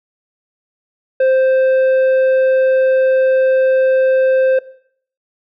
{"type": "tone with tanh clipping", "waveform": "sine", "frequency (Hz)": 523.3, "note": "C5", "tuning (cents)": 0, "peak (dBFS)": -11, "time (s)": [1.2, 4.59], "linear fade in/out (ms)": 5, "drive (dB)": 7, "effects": ["noise-tail reverb RT60 0.6 s tail -19 dB re dry"]}